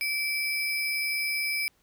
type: tone with sample-and-hold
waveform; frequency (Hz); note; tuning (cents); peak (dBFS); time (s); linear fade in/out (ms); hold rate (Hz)
sine; 2319; D7; -22; -26; 0.01-1.68; 0; 7350
effects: pink hiss -67 dBFS RMS until 1.82 s